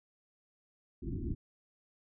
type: low-pass noise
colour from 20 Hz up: pink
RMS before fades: -37 dBFS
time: 1.02-1.35 s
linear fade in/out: 10 ms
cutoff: 370 Hz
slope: 96 dB/octave
effects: none